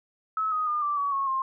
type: tone with pitch steps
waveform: sine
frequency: 1293 / 1251.1 / 1210.6 / 1171.4 / 1133.5 / 1096.7 / 1061.2 Hz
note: E6 / D#6 / D#6 / D6 / C#6 / C#6 / C6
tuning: -34 / +9 / -48 / -5 / +38 / -19 / +24 cents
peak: -24 dBFS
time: 0.37-1.42 s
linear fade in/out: 2 ms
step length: 150 ms
effects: none